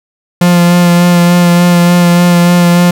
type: tone with vibrato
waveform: 45% pulse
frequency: 174.61 Hz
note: F3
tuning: in tune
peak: -4 dBFS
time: 0.41-2.91 s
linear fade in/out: 5 ms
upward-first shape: sine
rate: 3.4 Hz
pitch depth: 16 cents each way
effects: none